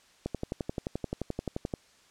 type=click train; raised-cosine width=2 ms; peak=-18 dBFS; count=18; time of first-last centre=0.26-1.738 s; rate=11.5 Hz; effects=white hiss -61 dBFS RMS until 2.1 s + low-pass 7000 Hz 12 dB/octave